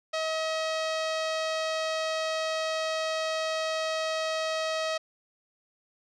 sawtooth tone with low-pass filter, 637 Hz, D#5, 41 cents sharp, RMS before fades -30 dBFS, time 0.13-4.98 s, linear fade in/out 10 ms, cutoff 5000 Hz, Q 1.6, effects none

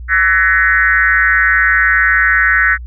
sine tone with frequency modulation, 1687 Hz, G#6, 27 cents sharp, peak -8 dBFS, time 0.08-2.78 s, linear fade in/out 50 ms, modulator 178 Hz, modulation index 1.7, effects added 60 Hz sine -25 dBFS peak until 2.86 s

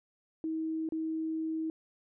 sine tone with dropouts, 319.4 Hz, D#4, 45 cents sharp, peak -31 dBFS, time 0.44-1.7 s, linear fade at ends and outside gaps 1 ms, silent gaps 0.889-0.922 s, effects none

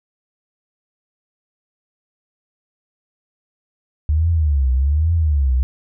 sine tone with vibrato, 73.2 Hz, D2, 5 cents flat, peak -13 dBFS, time 4.09-5.63 s, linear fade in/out 0 ms, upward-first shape triangle, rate 1.2 Hz, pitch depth 270 cents each way, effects none

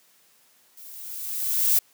violet noise with level ramp, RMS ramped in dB -45 to -18 dBFS, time 0.77-1.79 s, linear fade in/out 5 ms, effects white hiss -60 dBFS RMS until 1.93 s + high-pass 150 Hz 12 dB/octave

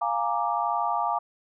sine chord, Bb dominant seventh, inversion second, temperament equal, 698.5 / 830.6 / 932.3 / 1174.7 Hz, F5 / Ab5 / Bb5 / D6, 0 / 0 / 0 / 0 cents, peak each -29 dBFS, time 0.01-1.19 s, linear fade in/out 10 ms, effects none

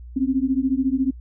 sine beating tone pair, 257.7 / 271.7 Hz, C4 / C#4, -26 / -35 cents, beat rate 14 Hz, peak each -21 dBFS, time 0.16-1.11 s, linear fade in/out 10 ms, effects noise-tail reverb RT60 0.1 s tail -26 dB re dry + added 60 Hz sine -36 dBFS peak until 1.2 s

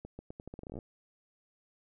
accelerating click train, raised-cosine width 2 ms, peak -30 dBFS, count 16, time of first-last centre 0.05-0.788 s, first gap 140 ms, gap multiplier 0.82, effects none

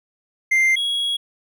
triangle tone pair in turn, 2093 / 3322 Hz, C7 / G#7, 0 / 0 cents, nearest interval minor sixth, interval 800 cents, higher second, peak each -12 / -18 dBFS, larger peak first, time 0.51-0.76 / 0.76-1.17 s, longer second, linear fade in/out 10 ms, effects none

